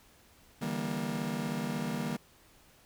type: chord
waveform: 40% pulse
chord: E half-diminished seventh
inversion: third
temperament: just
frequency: 148.33 / 164.81 / 197.78 / 237.3 Hz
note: D3 / E3 / G3 / Bb3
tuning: +18 / 0 / +16 / +31 cents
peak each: -39 / -39 / -37 / -35 dBFS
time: 0.61-2.17 s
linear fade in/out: 10 ms
effects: pink hiss -61 dBFS RMS until 2.85 s